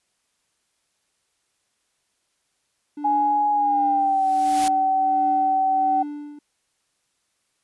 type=tone with tremolo; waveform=triangle; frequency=293.7 Hz; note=D4; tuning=in tune; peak=-25 dBFS; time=2.97-6.39 s; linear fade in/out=5 ms; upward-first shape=triangle; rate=1.4 Hz; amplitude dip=75%
type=tone with pitch glide; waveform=sine; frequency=833 to 763.9 Hz; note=G#5 to G5; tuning=+5 to -45 cents; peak=-17 dBFS; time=3.04-6.03 s; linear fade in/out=10 ms; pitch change=-150 cents; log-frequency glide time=3.51-4.29 s
type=noise with exponential growth; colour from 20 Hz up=white; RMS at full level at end=-26 dBFS; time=3.99-4.68 s; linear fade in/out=0 ms; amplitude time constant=150 ms
effects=white hiss -71 dBFS RMS until 7.63 s + resampled to 24000 Hz